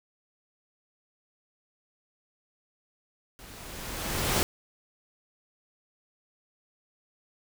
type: noise with level ramp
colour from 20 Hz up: pink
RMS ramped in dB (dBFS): -49 to -24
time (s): 3.39-4.43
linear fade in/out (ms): 0
effects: none